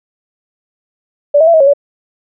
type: tone with pitch steps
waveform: sine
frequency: 580 / 642 / 673 / 636 / 550 / 569 Hz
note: D5 / E5 / E5 / D#5 / C#5 / C#5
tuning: -22 / -46 / +36 / +38 / -14 / +45 cents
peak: -4 dBFS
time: 1.34-1.736 s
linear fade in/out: 10 ms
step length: 66 ms
effects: none